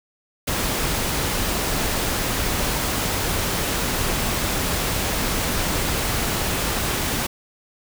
pink noise, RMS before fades -23 dBFS, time 0.47-7.27 s, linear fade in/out 10 ms, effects none

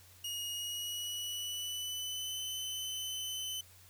sawtooth tone with pitch glide, 2875 to 3037 Hz, F7 to F#7, +50 to +44 cents, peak -34 dBFS, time 0.24-3.61 s, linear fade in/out 5 ms, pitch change +94 cents, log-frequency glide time 0.51-2.4 s, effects added 91 Hz sine -61 dBFS peak until 3.89 s + white hiss -60 dBFS RMS until 3.89 s

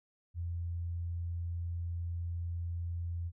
sine tone, 85.6 Hz, F2, 34 cents flat, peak -34 dBFS, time 0.34-3.32 s, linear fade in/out 50 ms, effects none

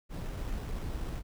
brown noise with sample-and-hold, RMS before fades -36 dBFS, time 0.09-1.23 s, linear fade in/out 50 ms, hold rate 4410 Hz, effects none

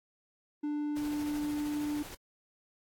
triangle tone, 296 Hz, D4, 14 cents sharp, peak -29 dBFS, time 0.63-2.03 s, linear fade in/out 10 ms
pink noise with tremolo, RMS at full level -45 dBFS, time 0.96-2.15 s, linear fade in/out 5 ms, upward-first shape triangle, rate 13 Hz, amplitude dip 35%
effects AAC 64 kbps

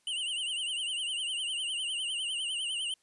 square tone with vibrato, 2952 Hz, F#7, 5 cents flat, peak -32 dBFS, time 0.07-2.94 s, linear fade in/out 2 ms, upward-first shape triangle, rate 9.9 Hz, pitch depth 130 cents each way, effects white hiss -71 dBFS RMS until 3.02 s + resampled to 24000 Hz

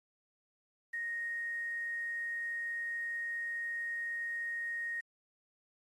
sine tone with quantisation, 1864.7 Hz, A#6, in tune, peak -35 dBFS, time 0.93-5.01 s, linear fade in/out 10 ms, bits 10, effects AAC 32 kbps

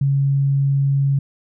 sine tone, 138.59 Hz, C#3, in tune, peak -14 dBFS, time 0.01-1.19 s, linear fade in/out 5 ms, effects none

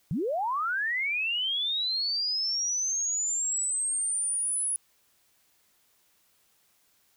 sine linear sweep, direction up, 127.4 to 10390 Hz, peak -26 dBFS, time 0.11-4.76 s, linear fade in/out 0 ms, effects white hiss -67 dBFS RMS until 7.16 s

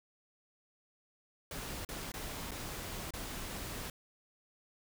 pink noise with dropouts, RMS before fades -42 dBFS, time 1.51-3.9 s, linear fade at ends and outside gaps 2 ms, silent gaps 1.849-1.889 / 2.119-2.139 / 2.509-2.516 / 3.107-3.136 s, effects none

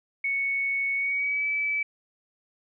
sine tone with pitch glide, 2217 to 2302 Hz, C#7 to D7, 0 to -35 cents, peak -24 dBFS, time 0.24-1.83 s, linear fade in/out 5 ms, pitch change +65 cents, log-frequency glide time 0.95-1.47 s, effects none

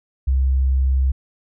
sine tone, 66 Hz, C2, 16 cents sharp, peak -14 dBFS, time 0.27-1.12 s, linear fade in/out 10 ms, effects none

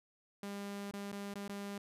sawtooth tone with dropouts, 201 Hz, G3, 44 cents sharp, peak -37 dBFS, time 0.43-1.78 s, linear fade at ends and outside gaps 2 ms, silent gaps 0.911-0.936 / 1.119-1.127 / 1.339-1.356 / 1.479-1.493 s, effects resampled to 32000 Hz

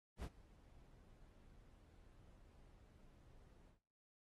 brown noise with ADSR envelope, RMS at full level -43 dBFS, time 0.17-3.8 s, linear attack 68 ms, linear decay 51 ms, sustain -22 dB, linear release 120 ms, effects noise-tail reverb RT60 0.7 s tail -23 dB re dry + AAC 32 kbps

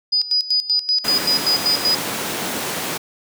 sine tone with tremolo, 4951 Hz, D#8, 9 cents flat, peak -14 dBFS, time 0.12-1.96 s, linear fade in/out 10 ms, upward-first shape square, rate 5.2 Hz, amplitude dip 80%
pink high-pass noise, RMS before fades -25 dBFS, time 1.04-2.98 s, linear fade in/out 10 ms, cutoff 210 Hz, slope 12 dB/octave
effects none

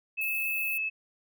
sine tone, 2600 Hz, E7, 24 cents flat, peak -28 dBFS, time 0.17-0.9 s, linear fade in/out 20 ms
white high-pass noise, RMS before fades -38 dBFS, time 0.21-0.78 s, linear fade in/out 5 ms, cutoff 11000 Hz, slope 48 dB/octave
effects none

